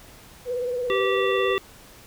sine tone with vibrato, 493.9 Hz, B4, in tune, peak -24 dBFS, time 0.45-1.58 s, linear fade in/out 50 ms, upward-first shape sine, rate 18 Hz, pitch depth 45 cents each way
harmonic tone, 388.3 Hz, G4, 16 cents flat, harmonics 1 / 3 / 5 / 7 / 9, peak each -23 / -28 / -30 / -31 / -33 dBFS, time 0.9-1.58 s, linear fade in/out 0 ms
effects pink hiss -48 dBFS RMS until 2.06 s

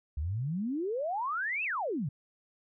sine exponential two-way sweep, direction up then down, 68 to 2723 to 123.2 Hz, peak -30 dBFS, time 0.17-2.09 s, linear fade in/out 5 ms, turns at 1.64 s, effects none

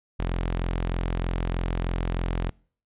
sawtooth tone, 43.21 Hz, F1, 18 cents flat, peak -21 dBFS, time 0.19-2.5 s, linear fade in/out 10 ms, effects noise-tail reverb RT60 0.5 s tail -26 dB re dry + resampled to 8000 Hz

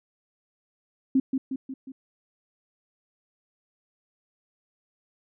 sine tone with echo, 264.9 Hz, C4, 22 cents sharp, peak -17 dBFS, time 1.15-1.2 s, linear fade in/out 5 ms, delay 180 ms, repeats 4, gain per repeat -5 dB, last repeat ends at 1.92 s, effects none

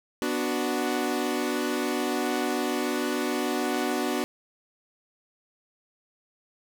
sawtooth chord, B minor, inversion none, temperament equal, 246.9 / 293.7 / 370 Hz, B3 / D4 / F#4, 0 / 0 / 0 cents, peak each -26 dBFS, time 0.22-4.24 s, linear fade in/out 0 ms, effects none

